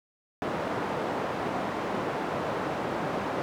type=band-pass noise; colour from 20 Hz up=white; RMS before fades=-31 dBFS; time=0.42-3.42 s; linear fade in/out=0 ms; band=140 to 850 Hz; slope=12 dB/octave; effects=none